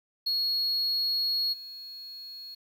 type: tone with level steps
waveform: triangle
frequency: 4320 Hz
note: C#8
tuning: 45 cents flat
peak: -24 / -39 dBFS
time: 0.26-2.55 s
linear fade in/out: 10 ms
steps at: 1.52 s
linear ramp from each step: 20 ms
effects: 10-bit